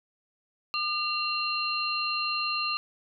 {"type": "tone cluster", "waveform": "sine", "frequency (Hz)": [1206, 2757, 4161], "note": ["D6", "F7", "C8"], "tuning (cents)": [46, -23, -10], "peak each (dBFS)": -31, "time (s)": [0.74, 2.77], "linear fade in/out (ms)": 0, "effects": []}